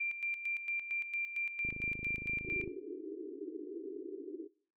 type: tone with tremolo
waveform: sine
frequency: 2371 Hz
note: D7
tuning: 16 cents sharp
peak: -32 dBFS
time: 0-2.65 s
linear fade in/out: 10 ms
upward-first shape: square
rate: 4.4 Hz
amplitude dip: 60%
type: click train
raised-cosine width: 3 ms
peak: -32 dBFS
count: 28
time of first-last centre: 1.65-2.677 s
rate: 26.3 Hz
type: band-pass noise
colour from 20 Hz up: white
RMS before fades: -44 dBFS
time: 2.43-4.49 s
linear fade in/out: 50 ms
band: 290 to 420 Hz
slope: 96 dB/octave
effects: noise-tail reverb RT60 0.5 s tail -22 dB re dry